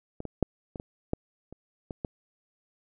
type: clicks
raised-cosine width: 2 ms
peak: -23 / -22 / -9 / -24 / -24 / -13 / -30 / -22 / -18 dBFS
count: 9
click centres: 0.204 / 0.253 / 0.427 / 0.758 / 0.799 / 1.134 / 1.526 / 1.908 / 2.048 s
effects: none